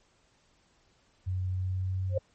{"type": "tone with pitch glide", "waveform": "sine", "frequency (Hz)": [92.5, 94.06], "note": ["F#2", "F#2"], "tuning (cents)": [0, 29], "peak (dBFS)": -28, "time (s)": [1.26, 2.19], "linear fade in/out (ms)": 20, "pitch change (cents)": 29, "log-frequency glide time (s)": [1.51, 2.07]}
{"type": "tone with exponential growth", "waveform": "sine", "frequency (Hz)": 534, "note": "C5", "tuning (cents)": 35, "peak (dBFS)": -22, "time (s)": [2.09, 2.18], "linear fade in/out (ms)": 5, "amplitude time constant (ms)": 19}
{"effects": ["pink hiss -67 dBFS RMS until 2.34 s", "MP3 32 kbps"]}